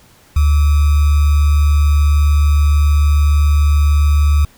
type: tone with sample-and-hold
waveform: sine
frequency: 73.42 Hz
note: D2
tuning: in tune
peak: -8 dBFS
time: 0.36-4.45 s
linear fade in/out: 5 ms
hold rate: 1225 Hz
effects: pink hiss -48 dBFS RMS until 4.57 s